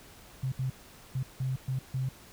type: tone bursts at uneven times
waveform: sine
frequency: 130.81 Hz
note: C3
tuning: in tune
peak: -28 dBFS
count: 6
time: 0.43-0.52 / 0.59-0.7 / 1.15-1.23 / 1.4-1.56 / 1.68-1.79 / 1.94-2.09 s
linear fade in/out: 5 ms
effects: pink hiss -53 dBFS RMS until 2.32 s